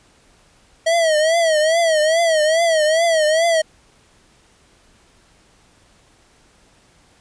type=tone with vibrato; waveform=square; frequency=642 Hz; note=E5; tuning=46 cents flat; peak=-14 dBFS; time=0.86-3.62 s; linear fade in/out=10 ms; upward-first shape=triangle; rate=2.4 Hz; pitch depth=120 cents each way; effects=pink hiss -54 dBFS RMS until 7.2 s + resampled to 22050 Hz